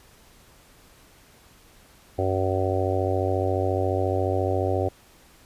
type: harmonic tone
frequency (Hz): 94.3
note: F#2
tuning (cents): +33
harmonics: 1 / 3 / 4 / 5 / 6 / 7 / 8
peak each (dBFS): -26 / -32 / -28 / -30 / -29 / -32 / -31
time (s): 2.18-4.89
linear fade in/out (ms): 10
effects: pink hiss -54 dBFS RMS until 5.45 s + resampled to 32000 Hz